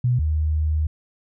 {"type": "tone pair in turn", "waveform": "sine", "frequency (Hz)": [123.47, 77.22], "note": ["B2", "D#2"], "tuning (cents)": [0, -13], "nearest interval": "minor sixth", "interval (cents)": 813, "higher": "first", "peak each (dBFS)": [-16, -18], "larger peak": "first", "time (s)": [[0.04, 0.19], [0.19, 0.87]], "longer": "second", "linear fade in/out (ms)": 5, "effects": []}